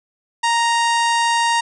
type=harmonic tone; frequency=932.3 Hz; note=A#5; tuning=in tune; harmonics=1 / 2 / 3 / 4 / 5 / 6 / 7 / 8 / 9 / 10; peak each=-16 / -22 / -26 / -28 / -30 / -32 / -33 / -34 / -35 / -36 dBFS; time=0.43-1.61 s; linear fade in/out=10 ms; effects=none